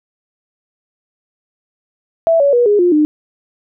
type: tone with pitch steps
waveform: sine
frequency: 660 / 564.7 / 483.1 / 413.4 / 353.7 / 302.6 Hz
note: E5 / C#5 / B4 / G#4 / F4 / D#4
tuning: +2 / +32 / -38 / -8 / +22 / -48 cents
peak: -8 dBFS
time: 2.27-3.05 s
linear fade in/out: 0 ms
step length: 130 ms
effects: none